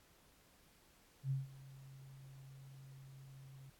sine tone with ADSR envelope, 134.8 Hz, C#3, 48 cents flat, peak -33 dBFS, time 1.23-3.7 s, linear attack 78 ms, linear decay 160 ms, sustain -20 dB, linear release 4 ms, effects pink hiss -68 dBFS RMS until 3.79 s + AAC 64 kbps

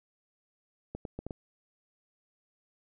clicks, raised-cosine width 2 ms, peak -24 dBFS, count 5, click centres 0.95 / 1.052 / 1.19 / 1.266 / 1.308 s, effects none

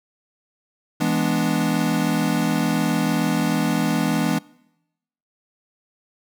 square chord, E dominant seventh, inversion none, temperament equal, 164.81 / 207.7 / 246.9 / 293.7 Hz, E3 / G#3 / B3 / D4, 0 / 0 / 0 / 0 cents, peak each -25 dBFS, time 1-4.39 s, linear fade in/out 10 ms, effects noise-tail reverb RT60 0.9 s tail -24 dB re dry

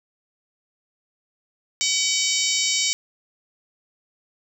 harmonic tone with a mistuned harmonic, 758 Hz, F#5, 42 cents sharp, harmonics 3 / 4 / 5 / 6 / 7 / 8 / 9 / 10, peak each -28 / -28 / -28 / -28 / -28 / -28 / -28 / -28 dBFS, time 1.81-2.93 s, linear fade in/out 0 ms, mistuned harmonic 8, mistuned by -66 cents, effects 8-bit

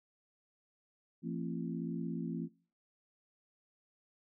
harmonic tone with a mistuned harmonic, 56.7 Hz, A#1, 47 cents flat, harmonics 3 / 4 / 5 / 6, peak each -39 / -40 / -42 / -46 dBFS, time 1.22-2.49 s, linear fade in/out 50 ms, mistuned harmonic 5, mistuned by -95 cents, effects noise-tail reverb RT60 0.5 s tail -24 dB re dry

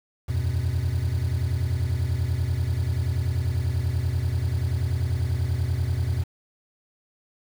triangle chord, E suspended second, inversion none, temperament just, 82.41 / 92.71 / 123.61 Hz, E2 / F#2 / B2, 0 / +4 / +2 cents, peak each -24 dBFS, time 0.28-6.24 s, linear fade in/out 20 ms, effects tanh soft clip ceiling -14 dBFS + 7-bit

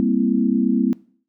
sine chord, C dominant seventh, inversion second, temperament equal with one note detuned, 198.73 / 233.1 / 261.6 / 329.6 Hz, G3 / Bb3 / C4 / E4, +24 / 0 / 0 / 0 cents, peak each -22 / -19 / -20 / -25 dBFS, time 0-0.93 s, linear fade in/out 0 ms, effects noise-tail reverb RT60 0.5 s tail -21 dB re dry

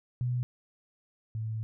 sine tone pair in turn, 123.47 / 110.48 Hz, B2 / A2, 0 / +8 cents, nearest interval major second, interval 192 cents, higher first, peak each -27 / -31 dBFS, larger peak first, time 0.21-0.43 / 1.35-1.63 s, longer second, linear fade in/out 0 ms, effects none

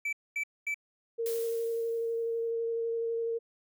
triangle tone bursts, 2315 Hz, D7, 25 cents flat, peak -28 dBFS, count 3, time 0.05-0.744 s, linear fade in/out 5 ms, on 78 ms, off 230 ms
sine tone with vibrato, 460.1 Hz, A#4, 23 cents flat, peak -29 dBFS, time 1.18-3.39 s, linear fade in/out 20 ms, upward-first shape square, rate 12 Hz, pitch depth 9 cents each way
blue noise with exponential decay, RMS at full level -39 dBFS, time 1.26-2.51 s, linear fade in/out 1 ms, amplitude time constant 270 ms
effects none

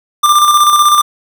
square tone with tremolo, 1189 Hz, D6, 21 cents sharp, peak -5 dBFS, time 0.23-1.02 s, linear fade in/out 10 ms, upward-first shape square, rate 16 Hz, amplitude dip 40%, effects none

